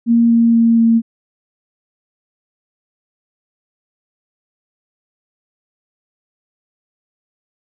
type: tone with pitch steps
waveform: sine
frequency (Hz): 233.1 / 231.6 / 230.2 / 228.7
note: A#3 / A#3 / A#3 / A#3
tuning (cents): 0 / -11 / -22 / -33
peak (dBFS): -8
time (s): 0.06-1.02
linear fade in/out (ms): 50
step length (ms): 240
effects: none